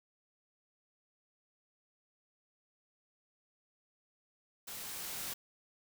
white noise with level ramp, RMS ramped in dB -45 to -40 dBFS, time 4.67-5.34 s, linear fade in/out 10 ms, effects none

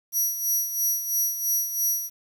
10% pulse tone with tremolo, 5800 Hz, F#8, 35 cents flat, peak -15 dBFS, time 0.12-2.1 s, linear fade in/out 50 ms, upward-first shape sine, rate 3 Hz, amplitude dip 65%, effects 9-bit

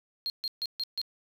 triangle tone bursts, 4224 Hz, C8, 16 cents sharp, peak -27 dBFS, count 5, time 0.26-1.015 s, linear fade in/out 0 ms, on 39 ms, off 140 ms, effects tanh soft clip ceiling -25 dBFS + 9-bit

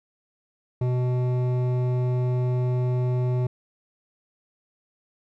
sine tone with hard clipping, 125 Hz, B2, 21 cents sharp, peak -23 dBFS, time 0.81-3.47 s, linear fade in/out 5 ms, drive 12 dB, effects none

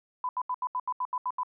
sine tone bursts, 1001 Hz, B5, 23 cents sharp, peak -27 dBFS, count 10, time 0.24-1.433 s, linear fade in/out 2 ms, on 50 ms, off 77 ms, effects none

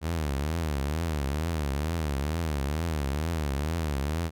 sawtooth tone with vibrato, 75.8 Hz, D#2, 45 cents flat, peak -23 dBFS, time 0.01-4.31 s, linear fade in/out 50 ms, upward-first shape triangle, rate 2.2 Hz, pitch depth 220 cents each way, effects none

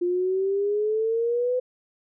sine exponential sweep, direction up, 349.2 to 507 Hz, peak -21 dBFS, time 0.01-1.6 s, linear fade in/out 10 ms, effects none

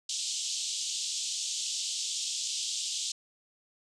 white band-pass noise, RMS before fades -34 dBFS, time 0.09-3.12 s, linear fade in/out 5 ms, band 3000 to 7900 Hz, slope 48 dB/octave, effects none

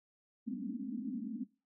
white band-pass noise, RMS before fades -40 dBFS, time 0.46-1.45 s, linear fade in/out 20 ms, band 200 to 280 Hz, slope 96 dB/octave, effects noise-tail reverb RT60 0.3 s tail -19 dB re dry

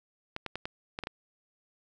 clicks, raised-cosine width 0.3 ms, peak -19 dBFS, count 7, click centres 0.364 / 0.463 / 0.556 / 0.655 / 0.989 / 1.037 / 1.071 s, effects none

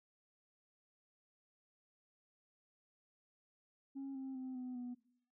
sine tone with pitch steps, 272.8 / 265.8 / 259 / 252.3 / 245.9 Hz, C#4 / C4 / C4 / B3 / B3, -28 / +27 / -17 / +37 / -7 cents, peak -40 dBFS, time 3.95-4.95 s, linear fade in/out 20 ms, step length 200 ms, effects noise-tail reverb RT60 0.6 s tail -19 dB re dry + tanh soft clip ceiling -40 dBFS

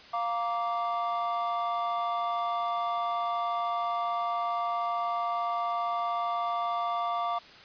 triangle chord, Bb major, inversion second, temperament just, 699.2 / 932.3 / 1165.4 Hz, F5 / Bb5 / D6, +2 / 0 / -14 cents, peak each -29 / -35 / -29 dBFS, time 0.13-7.39 s, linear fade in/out 10 ms, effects white hiss -50 dBFS RMS until 7.64 s + resampled to 11025 Hz

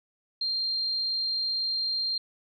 sine tone, 4186 Hz, C8, in tune, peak -26 dBFS, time 0.41-2.18 s, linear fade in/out 5 ms, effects none

